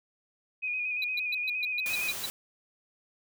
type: tone with vibrato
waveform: sine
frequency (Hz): 2480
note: D#7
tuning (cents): -6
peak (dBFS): -29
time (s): 0.62-2.13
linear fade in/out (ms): 20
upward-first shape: square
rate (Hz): 8.6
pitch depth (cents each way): 29
type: tone bursts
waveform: triangle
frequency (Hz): 3951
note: B7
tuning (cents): 0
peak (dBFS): -29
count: 9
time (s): 1.02-2.258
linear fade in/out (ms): 2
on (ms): 22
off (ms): 130
type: noise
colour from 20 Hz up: white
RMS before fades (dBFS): -37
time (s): 1.86-2.3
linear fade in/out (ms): 0
effects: none

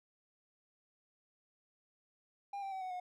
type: tone with pitch steps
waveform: triangle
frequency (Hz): 802 / 781.9 / 762.3 / 743.1 / 724.5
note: G5 / G5 / G5 / F#5 / F#5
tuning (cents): +39 / -5 / -49 / +7 / -37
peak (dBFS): -37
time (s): 2.53-3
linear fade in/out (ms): 5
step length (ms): 94
effects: none

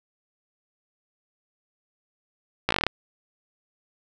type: slowing click train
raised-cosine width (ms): 0.3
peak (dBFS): -5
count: 9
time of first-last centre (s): 2.69-2.866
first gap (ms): 16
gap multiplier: 1.09
effects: none

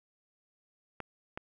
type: clicks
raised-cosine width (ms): 0.5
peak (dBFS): -23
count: 2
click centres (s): 1.003 / 1.375
effects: 10-bit

